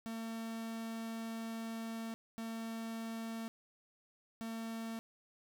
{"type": "tone bursts at uneven times", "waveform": "45% pulse", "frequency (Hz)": 226.1, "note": "A3", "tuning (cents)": 47, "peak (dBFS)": -40, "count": 3, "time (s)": [[0.06, 2.14], [2.38, 3.48], [4.41, 4.99]], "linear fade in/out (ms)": 0, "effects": []}